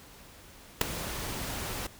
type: noise with ADSR envelope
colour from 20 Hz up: pink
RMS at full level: -18 dBFS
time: 0.81-1.87 s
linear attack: 4 ms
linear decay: 5 ms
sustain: -18 dB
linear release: 6 ms
effects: pink hiss -52 dBFS RMS until 1.99 s